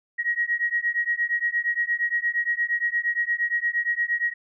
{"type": "beating tone pair", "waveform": "sine", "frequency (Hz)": [1891, 1899.6], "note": ["A#6", "A#6"], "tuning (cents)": [24, 32], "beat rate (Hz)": 8.6, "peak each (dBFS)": -25, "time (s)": [0.18, 4.34], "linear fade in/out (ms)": 20, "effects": []}